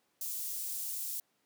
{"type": "high-pass noise", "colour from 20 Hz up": "white", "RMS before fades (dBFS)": -38, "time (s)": [0.21, 1.2], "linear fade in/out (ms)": 2, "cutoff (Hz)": 7200, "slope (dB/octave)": 12, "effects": ["pink hiss -75 dBFS RMS until 1.45 s", "high-pass 200 Hz 12 dB/octave"]}